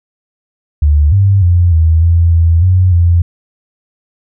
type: tone with pitch steps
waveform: sine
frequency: 73.9 / 98.5 / 87.6 / 80.9 / 84.4 / 83.2 / 92 / 86 Hz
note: D2 / G2 / F2 / E2 / E2 / E2 / F#2 / F2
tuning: +11 / +9 / +6 / -32 / +41 / +17 / -9 / -26 cents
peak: -5 dBFS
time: 0.82-3.22 s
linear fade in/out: 5 ms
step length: 300 ms
effects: none